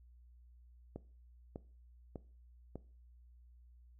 click train, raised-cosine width 2 ms, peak -30 dBFS, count 4, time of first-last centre 0.96-2.756 s, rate 1.67 Hz, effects noise-tail reverb RT60 0.4 s tail -19 dB re dry + added 60 Hz sine -58 dBFS peak until 3.99 s

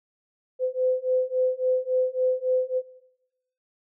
sine beating tone pair, 509 / 512.6 Hz, C5 / C5, -48 / -36 cents, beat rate 3.6 Hz, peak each -25 / -25 dBFS, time 0.59-2.82 s, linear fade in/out 50 ms, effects noise-tail reverb RT60 0.9 s tail -17 dB re dry

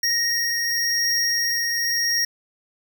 square tone pair together, 1864.7 / 5595 Hz, A#6 / F8, 0 / +2 cents, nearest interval octave + perfect fifth, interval 1902 cents, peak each -25 / -22 dBFS, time 0.03-2.25 s, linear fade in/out 5 ms, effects none

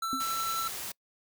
square tone with tremolo, 1334 Hz, E6, 20 cents sharp, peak -30 dBFS, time 0.02-0.68 s, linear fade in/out 5 ms, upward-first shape triangle, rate 11 Hz, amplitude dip 25%
sine tone with exponential decay, 263.8 Hz, C4, 14 cents sharp, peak -29 dBFS, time 0.13-0.3 s, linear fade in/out 0 ms, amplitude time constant 35 ms
white noise, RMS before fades -38 dBFS, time 0.2-0.92 s, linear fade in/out 5 ms
effects noise-tail reverb RT60 0.1 s tail -25 dB re dry

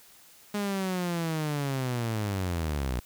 sawtooth linear sweep, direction down, 207.7 to 58.27 Hz, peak -24 dBFS, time 0.54-3 s, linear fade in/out 5 ms, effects white hiss -55 dBFS RMS until 3.05 s

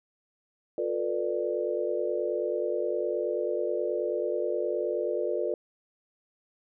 sine chord, B half-diminished seventh, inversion second, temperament just, 355.6 / 444.5 / 493.9 / 592.7 Hz, F4 / A4 / B4 / D5, +31 / +18 / 0 / +16 cents, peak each -32 dBFS, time 0.78-5.54 s, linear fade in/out 2 ms, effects none

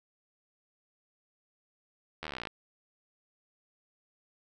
slowing click train, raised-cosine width 0.3 ms, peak -21 dBFS, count 17, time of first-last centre 2.23-2.472 s, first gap 12 ms, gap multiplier 1.03, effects none

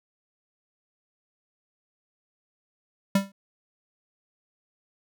square tone with exponential decay, 196.6 Hz, G3, 5 cents sharp, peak -16 dBFS, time 3.15-3.32 s, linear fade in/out 5 ms, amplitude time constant 35 ms, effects none

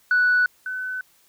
sine tone pair in turn, 1480 / 1509.4 Hz, F#6 / F#6, 0 / +34 cents, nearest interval unison, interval 34 cents, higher second, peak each -14 / -26 dBFS, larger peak first, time 0.11-0.46 / 0.66-1.01 s, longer neither, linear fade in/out 2 ms, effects tanh soft clip ceiling -12 dBFS + white hiss -59 dBFS RMS until 1.28 s

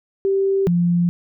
sine tone pair in turn, 389.8 / 173.64 Hz, G4 / F3, -10 / -10 cents, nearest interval octave + major second, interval 1400 cents, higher first, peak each -15 / -14 dBFS, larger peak second, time 0.25-0.67 / 0.67-1.09 s, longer neither, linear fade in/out 0 ms, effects none

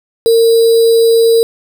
sine tone with sample-and-hold, 458.2 Hz, A#4, 30 cents flat, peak -5 dBFS, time 0.26-1.43 s, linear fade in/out 0 ms, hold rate 4410 Hz, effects none

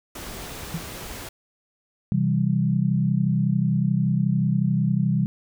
pink noise, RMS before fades -36 dBFS, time 0.15-1.29 s, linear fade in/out 5 ms
sine tone with exponential decay, 164.8 Hz, E3, in tune, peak -22 dBFS, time 0.74-0.88 s, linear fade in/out 5 ms, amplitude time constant 29 ms
sine chord, C major, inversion none, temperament equal, 130.81 / 164.81 / 196 Hz, C3 / E3 / G3, 0 / 0 / 0 cents, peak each -23 dBFS, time 2.12-5.26 s, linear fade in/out 0 ms
effects none

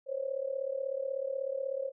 sine tone with amplitude modulation, 539 Hz, C#5, 49 cents flat, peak -28 dBFS, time 0.06-1.92 s, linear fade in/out 50 ms, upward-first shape sine, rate 36.3 Hz, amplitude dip 85%, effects none

